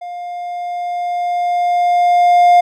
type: tone with level ramp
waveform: triangle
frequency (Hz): 706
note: F5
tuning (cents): +19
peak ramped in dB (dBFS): -23 to -3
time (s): 0.01-2.61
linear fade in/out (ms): 10
effects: none